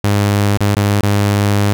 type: tone with dropouts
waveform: sawtooth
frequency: 101.9 Hz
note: G#2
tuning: 32 cents flat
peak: -7 dBFS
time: 0.04-1.73 s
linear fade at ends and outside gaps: 0 ms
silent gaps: 0.573-0.606 / 0.749-0.768 / 1.008-1.032 s
effects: none